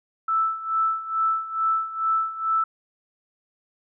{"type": "tone with tremolo", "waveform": "sine", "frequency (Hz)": 1318.5, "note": "E6", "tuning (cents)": 0, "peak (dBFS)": -18, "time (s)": [0.28, 2.64], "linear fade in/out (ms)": 5, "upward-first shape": "sine", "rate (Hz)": 2.3, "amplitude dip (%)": 80, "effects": []}